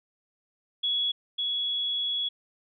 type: tone pair in turn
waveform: sine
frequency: 3365 / 3365 Hz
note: G#7 / G#7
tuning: +22 / +22 cents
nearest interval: unison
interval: 0 cents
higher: neither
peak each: -24 / -26 dBFS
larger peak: first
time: 0.83-1.12 / 1.38-2.29 s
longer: second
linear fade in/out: 10 ms
effects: none